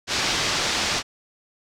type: low-pass noise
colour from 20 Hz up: white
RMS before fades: -24 dBFS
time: 0.07-1.03 s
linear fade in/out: 50 ms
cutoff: 5800 Hz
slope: 24 dB/octave
effects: none